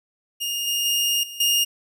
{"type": "tone with level steps", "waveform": "sawtooth", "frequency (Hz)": 2836, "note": "F7", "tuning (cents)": 26, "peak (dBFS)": [-21, -18, -16, -31, -14], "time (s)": [0.4, 1.65], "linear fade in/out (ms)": 20, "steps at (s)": [0.67, 0.85, 1.23, 1.4], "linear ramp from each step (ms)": 5, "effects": []}